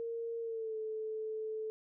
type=tone with pitch glide; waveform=sine; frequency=461.7 to 436.5 Hz; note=A#4 to A4; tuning=-17 to -14 cents; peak=-36 dBFS; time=0-1.7 s; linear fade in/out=0 ms; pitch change=-97 cents; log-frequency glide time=0.4-0.77 s; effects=none